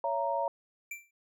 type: chord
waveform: sine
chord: A# diminished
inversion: first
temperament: just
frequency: 559.4 / 671.3 / 932.3 Hz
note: C#5 / E5 / A#5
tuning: +16 / +31 / 0 cents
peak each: -33 / -34 / -31 dBFS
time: 0.04-0.48 s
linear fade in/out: 2 ms
type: tone with exponential decay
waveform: square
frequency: 2349 Hz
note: D7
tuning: in tune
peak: -35 dBFS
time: 0.91-1.11 s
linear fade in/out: 5 ms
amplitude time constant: 42 ms
effects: none